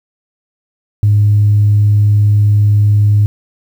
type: tone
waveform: sine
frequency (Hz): 103.83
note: G#2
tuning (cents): 0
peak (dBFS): -5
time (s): 1.03-3.26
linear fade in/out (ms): 0
effects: tanh soft clip ceiling -2 dBFS + 7-bit